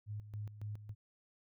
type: tone with tremolo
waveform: sine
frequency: 104.9 Hz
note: G#2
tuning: 18 cents sharp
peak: -39 dBFS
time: 0.06-0.95 s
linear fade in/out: 50 ms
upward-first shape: square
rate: 3.6 Hz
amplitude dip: 70%
effects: none